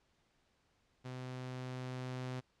sawtooth tone with level ramp, 127.6 Hz, C3, 43 cents flat, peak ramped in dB -39 to -35 dBFS, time 1.04-2.41 s, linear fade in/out 20 ms, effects pink hiss -75 dBFS RMS until 2.6 s + low-pass 6000 Hz 12 dB/octave

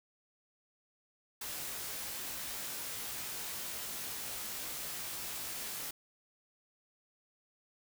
white noise with comb filter, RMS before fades -41 dBFS, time 1.41-5.91 s, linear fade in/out 5 ms, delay 19 ms, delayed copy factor +0.6, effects none

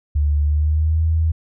sine tone with pitch glide, 73.42 to 80.53 Hz, D2 to E2, 0 to -40 cents, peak -14 dBFS, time 0.15-1.32 s, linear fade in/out 10 ms, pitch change +160 cents, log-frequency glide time 0.43-1.03 s, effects none

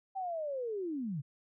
sine linear sweep, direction down, 784 to 127.2 Hz, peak -34 dBFS, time 0.15-1.22 s, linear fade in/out 20 ms, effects none

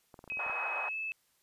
clicks, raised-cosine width 1 ms, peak -36 dBFS, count 8, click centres 0.142 / 0.191 / 0.241 / 0.277 / 0.321 / 0.372 / 0.465 / 0.497 s
sine tone with pitch glide, 2546 to 2613 Hz, D#7 to E7, +39 to -16 cents, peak -34 dBFS, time 0.3-1.12 s, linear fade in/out 0 ms, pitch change +45 cents, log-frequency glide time 0.86-0.95 s
white band-pass noise, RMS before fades -39 dBFS, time 0.39-0.89 s, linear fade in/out 2 ms, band 620 to 1400 Hz, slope 24 dB/octave
effects white hiss -72 dBFS RMS until 1.42 s + resampled to 32000 Hz

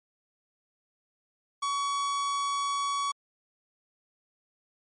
45% pulse tone, 1125 Hz, C#6, 25 cents sharp, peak -27 dBFS, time 1.62-3.12 s, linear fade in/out 10 ms, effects MP3 48 kbps

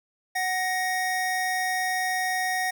square tone pair together, 743 / 1873.8 Hz, F#5 / A#6, +7 / +8 cents, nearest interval octave + major third, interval 1601 cents, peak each -28 dBFS, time 0.35-2.71 s, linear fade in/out 10 ms, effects 10-bit

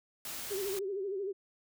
white noise, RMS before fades -41 dBFS, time 0.25-0.79 s, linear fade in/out 2 ms
sine tone with vibrato, 392 Hz, G4, in tune, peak -33 dBFS, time 0.5-1.33 s, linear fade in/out 20 ms, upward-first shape sine, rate 13 Hz, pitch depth 89 cents each way
effects none

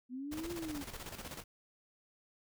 sine linear two-way sweep, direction up then down, 243 to 348.4 to 273.1 Hz, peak -39 dBFS, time 0.09-0.85 s, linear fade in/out 50 ms, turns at 0.52 s
pink noise with tremolo, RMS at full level -44 dBFS, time 0.31-1.44 s, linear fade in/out 20 ms, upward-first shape square, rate 16 Hz, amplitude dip 60%
effects none

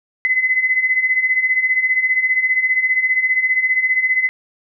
sine beating tone pair, 2020 / 2035 Hz, B6 / C7, +39 / -49 cents, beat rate 15 Hz, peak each -20 / -15 dBFS, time 0.25-4.29 s, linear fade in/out 0 ms, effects none

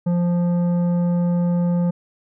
sine tone with tanh clipping, 174.61 Hz, F3, in tune, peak -18 dBFS, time 0.06-1.91 s, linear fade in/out 10 ms, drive 10 dB, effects none

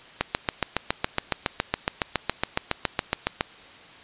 click train, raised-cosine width 0.3 ms, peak -5 dBFS, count 24, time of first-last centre 0.21-3.409 s, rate 7.19 Hz, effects white hiss -47 dBFS RMS until 4.03 s + resampled to 8000 Hz

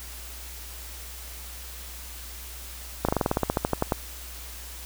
slowing click train, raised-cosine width 1 ms, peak -8 dBFS, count 15, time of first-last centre 3.05-3.922 s, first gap 36 ms, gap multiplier 1.08, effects added 60 Hz sine -41 dBFS peak until 4.85 s + white hiss -42 dBFS RMS until 4.85 s

